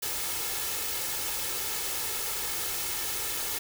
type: noise with comb filter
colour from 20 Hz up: white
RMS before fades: -32 dBFS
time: 0.02-3.59 s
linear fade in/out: 10 ms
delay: 2.3 ms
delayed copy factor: +0.55
effects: none